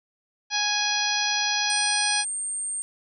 harmonic tone, 830.6 Hz, G#5, in tune, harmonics 1 / 2 / 3 / 4 / 5 / 6 / 7, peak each -30 / -30 / -30 / -30 / -30 / -30 / -30 dBFS, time 0.5-2.25 s, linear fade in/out 50 ms
sine tone, 8650 Hz, C#9, 43 cents flat, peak -27 dBFS, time 1.7-2.82 s, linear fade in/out 0 ms
effects none

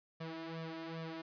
sawtooth tone with flanger, 163.1 Hz, E3, 18 cents flat, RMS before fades -44 dBFS, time 0.2-1.22 s, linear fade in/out 10 ms, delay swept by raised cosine 1.7 to 3.3 ms, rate 2.5 Hz, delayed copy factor +0.85, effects resampled to 11025 Hz + 13-bit

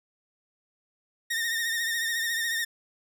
sawtooth tone with vibrato, 1839 Hz, A#6, 24 cents flat, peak -23 dBFS, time 1.3-2.65 s, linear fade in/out 10 ms, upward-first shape triangle, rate 14 Hz, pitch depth 59 cents each way, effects none

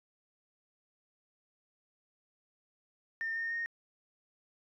sine tone with pitch steps, 1811 / 1831 / 1851.2 Hz, A6 / A#6 / A#6, +49 / -32 / -13 cents, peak -32 dBFS, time 3.21-3.66 s, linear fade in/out 0 ms, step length 150 ms, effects tanh soft clip ceiling -28 dBFS

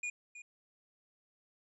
square tone with echo, 2442 Hz, D#7, 33 cents flat, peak -36 dBFS, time 0.03-0.1 s, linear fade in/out 5 ms, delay 320 ms, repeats 1, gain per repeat -12 dB, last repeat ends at 0.42 s, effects resampled to 24000 Hz

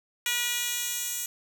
10% pulse tone with high-pass filter sweep, 482.4 Hz, B4, 41 cents flat, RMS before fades -30 dBFS, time 0.26-1.26 s, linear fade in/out 2 ms, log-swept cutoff 2600 to 6700 Hz, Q 0.87, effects none

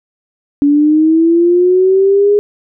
sine linear sweep, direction up, 283.5 to 415.3 Hz, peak -6 dBFS, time 0.62-2.39 s, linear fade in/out 0 ms, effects none

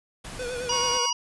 pink noise, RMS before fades -39 dBFS, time 0.24-0.98 s, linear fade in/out 10 ms
square tone with vibrato, 492.7 Hz, B4, 4 cents flat, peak -31 dBFS, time 0.39-1.06 s, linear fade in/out 5 ms, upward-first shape triangle, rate 9.2 Hz, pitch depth 67 cents each way
harmonic tone, 958 Hz, A#5, 47 cents sharp, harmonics 1 / 3 / 5 / 6, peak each -29 / -29 / -30 / -28 dBFS, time 0.69-1.13 s, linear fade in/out 5 ms
35% pulse tone, 1100 Hz, C#6, 14 cents flat, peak -29 dBFS, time 0.71-1.11 s, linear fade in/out 20 ms
effects resampled to 24000 Hz

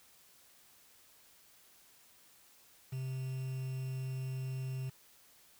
triangle tone with quantisation, 130.81 Hz, C3, in tune, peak -34 dBFS, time 2.92-4.9 s, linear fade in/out 10 ms, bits 9, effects white hiss -63 dBFS RMS until 5.59 s

